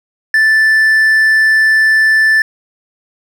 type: tone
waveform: triangle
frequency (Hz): 1760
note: A6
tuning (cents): 0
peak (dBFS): -5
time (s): 0.34-2.42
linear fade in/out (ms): 2
effects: none